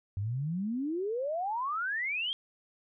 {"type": "exponential sweep", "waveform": "sine", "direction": "up", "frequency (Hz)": [94.2, 3276], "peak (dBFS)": -30, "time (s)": [0.17, 2.33], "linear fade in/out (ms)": 0, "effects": []}